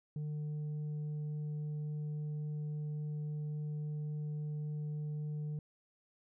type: tone with tanh clipping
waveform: sine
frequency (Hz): 150.3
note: D3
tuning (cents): +40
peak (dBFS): -37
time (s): 0.16-5.59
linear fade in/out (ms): 2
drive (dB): 3
effects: none